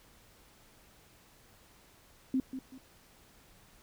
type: tone with echo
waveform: sine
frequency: 261.6 Hz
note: C4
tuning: in tune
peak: -26 dBFS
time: 2.34-2.4 s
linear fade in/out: 2 ms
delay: 190 ms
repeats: 2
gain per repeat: -10 dB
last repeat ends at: 2.78 s
effects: pink hiss -61 dBFS RMS until 3.82 s